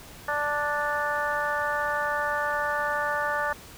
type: harmonic tone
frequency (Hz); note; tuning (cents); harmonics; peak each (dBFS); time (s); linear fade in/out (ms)
293.7; D4; 0; 2 / 3 / 4 / 5 / 6; -31 / -31 / -31 / -31 / -31; 0.28-3.53; 5
effects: pink hiss -46 dBFS RMS until 3.77 s